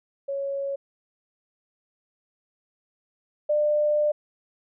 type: tone pair in turn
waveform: sine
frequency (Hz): 554.4 / 597.5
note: C#5 / D5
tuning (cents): 0 / +30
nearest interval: minor second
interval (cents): 130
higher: second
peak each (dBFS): -26 / -19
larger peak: second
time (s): 0.28-0.76 / 3.49-4.12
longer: second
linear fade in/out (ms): 10
effects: none